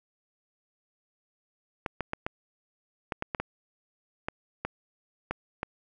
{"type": "clicks", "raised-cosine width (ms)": 0.5, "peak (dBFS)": -15, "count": 12, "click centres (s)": [1.862, 2.007, 2.134, 2.265, 3.122, 3.224, 3.348, 3.4, 4.285, 4.65, 5.31, 5.631], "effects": []}